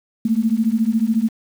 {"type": "beating tone pair", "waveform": "sine", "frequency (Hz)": [216.9, 230.9], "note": ["A3", "A#3"], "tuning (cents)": [-25, -16], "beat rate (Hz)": 14, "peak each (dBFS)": -18, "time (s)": [0.25, 1.29], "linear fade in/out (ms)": 5, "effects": ["7-bit"]}